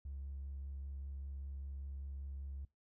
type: tone with vibrato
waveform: triangle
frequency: 68.8 Hz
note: C#2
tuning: 12 cents flat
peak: -39 dBFS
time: 0.05-2.65 s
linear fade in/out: 5 ms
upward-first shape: sine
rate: 5.1 Hz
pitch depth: 13 cents each way
effects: noise-tail reverb RT60 0.2 s tail -23 dB re dry + tanh soft clip ceiling -39 dBFS